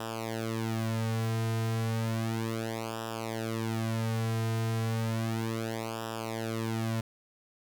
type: tone with flanger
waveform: sawtooth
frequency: 112.8 Hz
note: A2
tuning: 44 cents sharp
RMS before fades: -32 dBFS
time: 0-7.01 s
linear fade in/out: 5 ms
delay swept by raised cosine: 0.46 to 3.56 ms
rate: 0.33 Hz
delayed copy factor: -0.95
effects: none